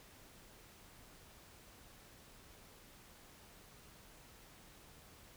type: silence
effects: pink hiss -60 dBFS RMS until 5.36 s